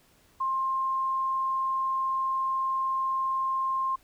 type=tone; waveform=sine; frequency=1059 Hz; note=C6; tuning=21 cents sharp; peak=-25 dBFS; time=0.4-3.96 s; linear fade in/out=10 ms; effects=pink hiss -62 dBFS RMS until 4.03 s